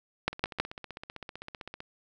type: two click trains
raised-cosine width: 0.3 ms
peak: -24 / -9 dBFS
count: 24 / 3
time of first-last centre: 0.33-1.804 / 0.28-0.6 s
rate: 15.6 / 6.25 Hz
effects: none